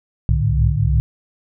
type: tone cluster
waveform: sine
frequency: 63.2 / 66.2 / 105.3 / 110.9 / 148 Hz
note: B1 / C2 / G#2 / A2 / D3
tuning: +41 / +21 / +24 / +14 / +14 cents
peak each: -20 dBFS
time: 0.29-1 s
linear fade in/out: 0 ms
effects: none